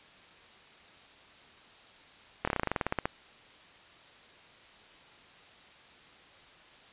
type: slowing click train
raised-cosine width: 0.5 ms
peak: -13 dBFS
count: 15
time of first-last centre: 2.45-3.055 s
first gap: 25 ms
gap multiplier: 1.08
effects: white hiss -55 dBFS RMS until 6.92 s + resampled to 8000 Hz